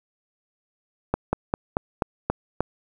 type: slowing click train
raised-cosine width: 1 ms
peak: -7 dBFS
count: 7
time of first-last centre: 1.14-2.606 s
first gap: 190 ms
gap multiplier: 1.1
effects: 8-bit